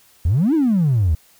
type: exponential two-way sweep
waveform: triangle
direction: up then down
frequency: 73.1 to 336.4 to 73.1 Hz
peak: -10 dBFS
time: 0.25-1.15 s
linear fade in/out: 5 ms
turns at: 0.54 s
effects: tanh soft clip ceiling -10 dBFS + white hiss -53 dBFS RMS until 1.39 s